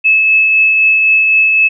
sine tone with tremolo, 2600 Hz, E7, 24 cents flat, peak -5 dBFS, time 0.04-1.69 s, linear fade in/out 20 ms, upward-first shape triangle, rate 3.9 Hz, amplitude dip 30%, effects none

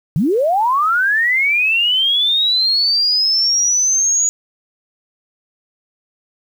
sine linear sweep, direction up, 130.81 to 6820 Hz, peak -12 dBFS, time 0.16-4.29 s, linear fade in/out 0 ms, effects 7-bit

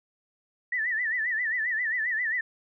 sine tone with vibrato, 1864.7 Hz, A#6, in tune, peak -25 dBFS, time 0.72-2.41 s, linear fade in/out 5 ms, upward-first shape sine, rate 7.5 Hz, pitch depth 130 cents each way, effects none

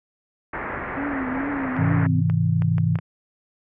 white low-pass noise, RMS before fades -30 dBFS, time 0.53-2.07 s, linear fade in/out 5 ms, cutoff 2000 Hz, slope 48 dB/octave
sine tone with vibrato, 270.3 Hz, C#4, 44 cents flat, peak -25 dBFS, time 0.96-2.22 s, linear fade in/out 20 ms, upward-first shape triangle, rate 2.3 Hz, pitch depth 120 cents each way
sine chord, Ab augmented, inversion none, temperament just, 103.83 / 129.78 / 162.23 Hz, Ab2 / C3 / E3, 0 / -14 / -27 cents, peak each -22 / -24 / -20 dBFS, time 1.76-3 s, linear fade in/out 50 ms
clicks, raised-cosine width 0.5 ms, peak -19 dBFS, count 6, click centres 1.766 / 2.299 / 2.621 / 2.782 / 2.956 / 2.988 s
effects none

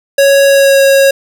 square tone with pitch glide, 554.4 to 547.7 Hz, C#5 to C#5, 0 to -21 cents, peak -5 dBFS, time 0.18-1.11 s, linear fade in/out 5 ms, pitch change -21 cents, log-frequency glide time 0.48-0.81 s, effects none

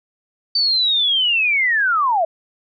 sine linear sweep, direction down, 4600 to 622.3 Hz, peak -14 dBFS, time 0.55-2.25 s, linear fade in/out 5 ms, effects none

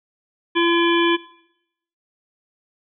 harmonic tone, 340 Hz, F4, 46 cents flat, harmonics 1 / 3 / 5 / 7 / 9 / 10, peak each -17 / -22 / -24 / -25 / -27 / -27 dBFS, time 0.55-1.17 s, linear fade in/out 20 ms, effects noise-tail reverb RT60 0.8 s tail -20 dB re dry

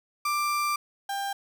35% pulse tone pair in turn, 1181 / 795 Hz, D6 / G5, +9 / +24 cents, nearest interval perfect fifth, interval 685 cents, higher first, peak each -23 / -27 dBFS, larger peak first, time 0.25-0.76 / 1.09-1.33 s, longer first, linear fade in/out 5 ms, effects none

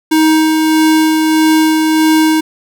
square tone with tremolo, 314.9 Hz, D#4, 21 cents sharp, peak -7 dBFS, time 0.11-2.41 s, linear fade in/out 10 ms, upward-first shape sine, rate 1.6 Hz, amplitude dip 30%, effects none

